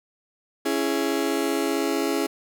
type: chord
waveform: 35% pulse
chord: C# minor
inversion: none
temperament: just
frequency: 277.2 / 332.6 / 415.8 Hz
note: C#4 / E4 / G#4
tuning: 0 / +16 / +2 cents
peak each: -25 dBFS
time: 0.65-2.27 s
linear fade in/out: 10 ms
effects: none